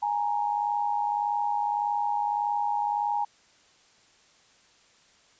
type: tone pair together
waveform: sine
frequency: 830.6 / 932.3 Hz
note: G#5 / A#5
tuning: 0 / 0 cents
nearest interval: major second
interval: 200 cents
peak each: -26 / -29 dBFS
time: 0.02-3.25 s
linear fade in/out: 10 ms
effects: white hiss -60 dBFS RMS until 5.39 s + resampled to 16000 Hz